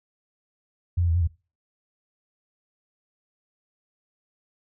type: tone with pitch steps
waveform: sine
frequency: 87.5 / 86.2 / 82.3 / 88.6 / 81.7 Hz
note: F2 / F2 / E2 / F2 / E2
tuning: +4 / -22 / -2 / +25 / -15 cents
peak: -19 dBFS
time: 0.97-1.275 s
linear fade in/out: 10 ms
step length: 61 ms
effects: noise-tail reverb RT60 0.3 s tail -21 dB re dry